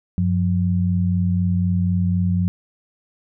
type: tone pair together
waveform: sine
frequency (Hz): 94.61 / 178.6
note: F#2 / F3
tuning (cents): +39 / +39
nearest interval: major seventh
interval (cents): 1100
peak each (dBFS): -19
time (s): 0.18-2.48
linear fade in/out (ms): 0
effects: none